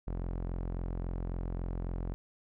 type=tone with low-pass filter; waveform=sawtooth; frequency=43.65 Hz; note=F1; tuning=in tune; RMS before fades=-36 dBFS; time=0.07-2.14 s; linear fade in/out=0 ms; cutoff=940 Hz; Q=0.56; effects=none